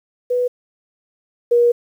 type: tone pair in turn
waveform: sine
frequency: 493.9 / 477.4 Hz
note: B4 / A#4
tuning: 0 / +41 cents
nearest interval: minor second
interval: 59 cents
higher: first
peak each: -15 / -10 dBFS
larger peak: second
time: 0.3-0.48 / 1.51-1.72 s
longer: second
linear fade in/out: 10 ms
effects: 8-bit